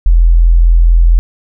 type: tone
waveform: sine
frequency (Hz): 42.15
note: E1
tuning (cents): +39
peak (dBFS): -3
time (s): 0.06-1.19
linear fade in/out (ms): 0
effects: none